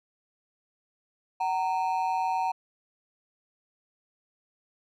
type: ring-modulated tone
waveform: triangle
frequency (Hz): 840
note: G#5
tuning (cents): +19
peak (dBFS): -20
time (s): 1.4-2.52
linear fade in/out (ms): 10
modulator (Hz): 85.4
effects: none